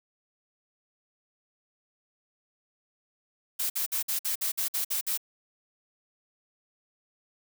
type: noise bursts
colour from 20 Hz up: blue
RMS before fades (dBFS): -29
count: 10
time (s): 3.59-5.176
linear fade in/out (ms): 10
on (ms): 110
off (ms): 54
effects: none